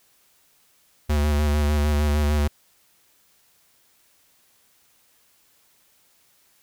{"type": "tone with vibrato", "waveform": "square", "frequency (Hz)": 74.1, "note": "D2", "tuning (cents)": 16, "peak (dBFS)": -19, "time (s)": [1.09, 2.48], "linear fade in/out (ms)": 10, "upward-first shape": "square", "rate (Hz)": 6.6, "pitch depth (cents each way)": 25, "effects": ["white hiss -61 dBFS RMS until 6.62 s"]}